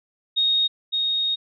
sine tone pair in turn, 3729 / 3729 Hz, A#7 / A#7, 0 / 0 cents, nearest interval unison, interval 0 cents, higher neither, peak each -17 / -20 dBFS, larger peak first, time 0.36-0.68 / 0.92-1.36 s, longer second, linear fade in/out 20 ms, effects none

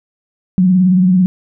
sine tone with vibrato, 183.8 Hz, F#3, 11 cents flat, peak -7 dBFS, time 0.58-1.26 s, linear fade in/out 0 ms, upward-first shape sine, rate 18 Hz, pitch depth 61 cents each way, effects none

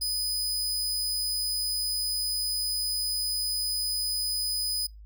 sawtooth tone, 4995 Hz, D#8, 6 cents sharp, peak -24 dBFS, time 0.01-4.87 s, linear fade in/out 10 ms, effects noise-tail reverb RT60 0.2 s tail -24 dB re dry + added 52 Hz sine -44 dBFS peak until 5.05 s

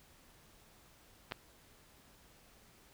clicks, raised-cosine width 0.3 ms, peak -30 / -21 dBFS, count 2, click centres 1.313 / 1.321 s, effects pink hiss -63 dBFS RMS until 2.93 s

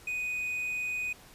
triangle tone, 2489 Hz, D#7, in tune, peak -29 dBFS, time 0.07-1.13 s, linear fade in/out 5 ms, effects pink hiss -54 dBFS RMS until 1.34 s + resampled to 32000 Hz

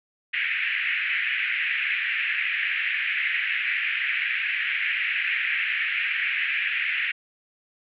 white band-pass noise, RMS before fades -26 dBFS, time 0.33-7.12 s, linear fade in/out 10 ms, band 1700 to 2600 Hz, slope 48 dB/octave, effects none

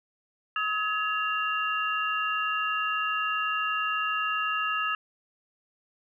sine tone cluster, 1273 / 1686 / 2776 Hz, D#6 / G#6 / F7, +39 / +26 / -11 cents, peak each -28 / -32 / -31 dBFS, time 0.56-4.95 s, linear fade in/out 2 ms, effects none

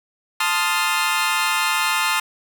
20% pulse chord, F dominant seventh, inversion first, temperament equal, 880 / 1046.5 / 1244.5 / 1396.9 Hz, A5 / C6 / Eb6 / F6, 0 / 0 / 0 / 0 cents, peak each -19 dBFS, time 0.4-2.2 s, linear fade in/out 5 ms, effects none

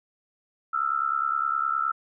sine tone with amplitude modulation, 1326 Hz, E6, 10 cents sharp, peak -19 dBFS, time 0.73-1.92 s, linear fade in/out 10 ms, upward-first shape sine, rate 69.7 Hz, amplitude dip 90%, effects none

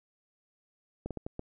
slowing click train, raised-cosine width 2 ms, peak -23 dBFS, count 5, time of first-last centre 1.06-1.394 s, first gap 47 ms, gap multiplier 1.4, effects none

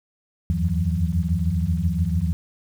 sine tone cluster, 79.5 / 86.8 / 92.7 / 163.7 / 182.1 Hz, D#2 / F2 / F#2 / E3 / F#3, +38 / -10 / +4 / -12 / -27 cents, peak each -24 / -27 / -27 / -25 / -27 dBFS, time 0.5-2.33 s, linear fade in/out 0 ms, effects 8-bit

